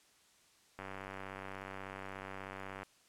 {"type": "click train", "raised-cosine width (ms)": 0.5, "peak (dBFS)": -29, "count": 198, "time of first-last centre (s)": [0.79, 2.831], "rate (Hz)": 96.5, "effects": ["white hiss -67 dBFS RMS until 3.08 s", "low-pass 9000 Hz 12 dB/octave"]}